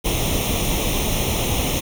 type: noise with comb filter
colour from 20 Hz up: pink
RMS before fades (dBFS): -21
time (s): 0.04-1.81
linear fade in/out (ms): 20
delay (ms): 0.32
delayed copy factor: +0.8
effects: none